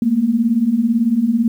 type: beating tone pair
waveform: sine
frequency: 217.6 / 235.6 Hz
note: A3 / A#3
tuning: -19 / +19 cents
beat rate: 18 Hz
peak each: -18 / -14 dBFS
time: 0.02-1.48 s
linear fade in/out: 2 ms
effects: 8-bit